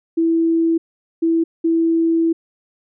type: tone bursts at uneven times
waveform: sine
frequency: 329.6 Hz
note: E4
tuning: in tune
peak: -13 dBFS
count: 3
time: 0.17-0.78 / 1.22-1.44 / 1.64-2.33 s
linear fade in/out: 10 ms
effects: none